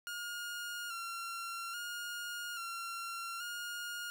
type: tone with vibrato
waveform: sawtooth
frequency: 1396.9 Hz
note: F6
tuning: in tune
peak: -36 dBFS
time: 0.07-4.1 s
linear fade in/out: 0 ms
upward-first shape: square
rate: 0.6 Hz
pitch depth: 35 cents each way
effects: none